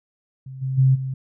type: tone with level steps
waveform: sine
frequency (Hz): 132.2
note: C3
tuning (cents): +18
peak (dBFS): -33 / -22 / -12 / -24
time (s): 0.46-1.14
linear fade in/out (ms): 5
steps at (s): 0.61 / 0.77 / 0.94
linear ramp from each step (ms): 20
effects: none